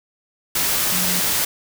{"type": "tone in noise", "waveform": "sine", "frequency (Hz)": 181.4, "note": "F#3", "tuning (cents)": -34, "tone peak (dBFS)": -27, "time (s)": [0.92, 1.2], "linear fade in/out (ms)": 5, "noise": "white", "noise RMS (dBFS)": -20, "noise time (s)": [0.55, 1.45], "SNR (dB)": -10, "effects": []}